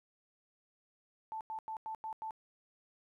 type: tone bursts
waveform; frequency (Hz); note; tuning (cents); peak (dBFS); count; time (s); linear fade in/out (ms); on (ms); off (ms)
sine; 880; A5; 0; -38; 6; 1.32-2.308; 0; 88; 92
effects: 13-bit